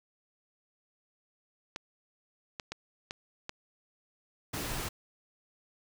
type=clicks; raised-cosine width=0.2 ms; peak=-20 dBFS; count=5; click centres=1.761 / 2.598 / 2.72 / 3.109 / 3.494 s
type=noise; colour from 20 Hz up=pink; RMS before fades=-36 dBFS; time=4.53-4.89 s; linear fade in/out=10 ms
effects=none